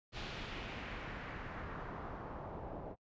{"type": "noise with low-pass filter sweep", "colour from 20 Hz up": "pink", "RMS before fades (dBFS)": -45, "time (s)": [0.12, 2.96], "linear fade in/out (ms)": 50, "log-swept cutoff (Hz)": [3800, 680], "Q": 1.6, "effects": ["noise-tail reverb RT60 0.1 s tail -26 dB re dry", "resampled to 16000 Hz"]}